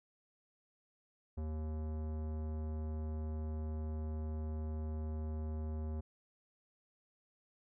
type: tone with tanh clipping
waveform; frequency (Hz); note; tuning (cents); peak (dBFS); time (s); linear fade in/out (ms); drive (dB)
sine; 77.78; D#2; 0; -39; 1.37-6.01; 10; 18
effects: none